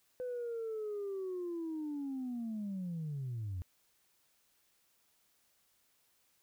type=linear sweep; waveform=sine; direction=down; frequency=505 to 85.1 Hz; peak=-35 dBFS; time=0.2-3.62 s; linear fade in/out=0 ms; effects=tanh soft clip ceiling -34 dBFS + white hiss -73 dBFS RMS until 6.42 s